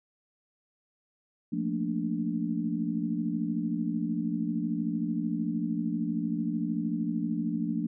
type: chord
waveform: sine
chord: Bb major seventh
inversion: second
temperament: equal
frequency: 174.61 / 220 / 233.1 / 293.7 Hz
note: F3 / A3 / Bb3 / D4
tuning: 0 / 0 / 0 / 0 cents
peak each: -33 dBFS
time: 1.52-7.87 s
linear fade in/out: 10 ms
effects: none